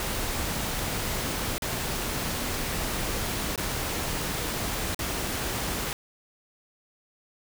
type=noise with dropouts; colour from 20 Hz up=pink; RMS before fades=-30 dBFS; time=0-5.93 s; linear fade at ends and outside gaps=1 ms; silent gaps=1.581-1.621 / 3.559-3.577 / 4.946-4.991 s; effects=none